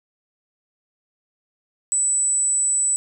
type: tone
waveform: sine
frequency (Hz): 7960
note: B8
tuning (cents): +13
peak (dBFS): -17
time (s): 1.92-2.96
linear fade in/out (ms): 0
effects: none